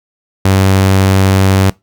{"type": "tone", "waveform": "sawtooth", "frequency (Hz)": 96, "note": "G2", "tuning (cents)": -36, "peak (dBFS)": -3, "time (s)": [0.45, 1.7], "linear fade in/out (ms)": 5, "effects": ["noise-tail reverb RT60 0.2 s tail -22 dB re dry"]}